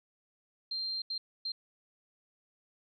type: tone bursts at uneven times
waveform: sine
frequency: 4172 Hz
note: C8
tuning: 6 cents flat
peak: -33 dBFS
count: 3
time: 0.71-1.02 / 1.1-1.18 / 1.45-1.52 s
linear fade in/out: 5 ms
effects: none